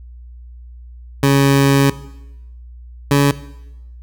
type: tone pair in turn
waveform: 20% pulse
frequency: 138.59 / 141.5 Hz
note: C#3 / C#3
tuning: 0 / +36 cents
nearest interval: unison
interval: 36 cents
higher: second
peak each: -5 dBFS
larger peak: neither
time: 1.23-1.9 / 3.11-3.31 s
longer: first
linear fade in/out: 2 ms
effects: noise-tail reverb RT60 0.9 s tail -17 dB re dry + added 60 Hz sine -34 dBFS peak until 4.02 s